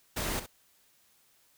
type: noise with echo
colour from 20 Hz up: pink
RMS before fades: -33 dBFS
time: 0.16-0.4 s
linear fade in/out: 10 ms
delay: 65 ms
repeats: 1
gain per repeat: -11 dB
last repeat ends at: 0.465 s
effects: white hiss -66 dBFS RMS until 1.57 s